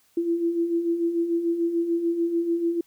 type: beating tone pair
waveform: sine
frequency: 332.4 / 339.2 Hz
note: E4 / E4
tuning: +15 / +50 cents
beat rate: 6.8 Hz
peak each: -30 / -22 dBFS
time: 0.17-2.81 s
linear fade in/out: 5 ms
effects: white hiss -63 dBFS RMS until 2.86 s